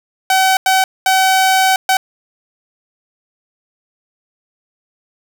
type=tone bursts at uneven times; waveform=sawtooth; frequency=760 Hz; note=F#5; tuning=46 cents sharp; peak=-6 dBFS; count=4; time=0.3-0.57 / 0.66-0.84 / 1.06-1.76 / 1.89-1.97 s; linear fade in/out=2 ms; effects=none